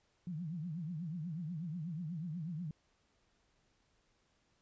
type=tone with vibrato; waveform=sine; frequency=165.2 Hz; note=E3; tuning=4 cents sharp; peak=-38 dBFS; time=0.27-2.71 s; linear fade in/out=2 ms; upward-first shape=triangle; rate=8.2 Hz; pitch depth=220 cents each way; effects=pink hiss -75 dBFS RMS until 4.61 s + resampled to 16000 Hz